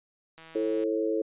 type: click train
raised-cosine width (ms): 0.3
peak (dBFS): -33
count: 75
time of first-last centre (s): 0.38-0.837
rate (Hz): 162
type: chord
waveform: sine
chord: A major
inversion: second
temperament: equal with one note detuned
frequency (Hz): 329.6 / 440 / 542.6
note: E4 / A4 / C#5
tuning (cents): 0 / 0 / -37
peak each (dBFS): -29 / -28 / -32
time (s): 0.55-1.22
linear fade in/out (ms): 5
effects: resampled to 8000 Hz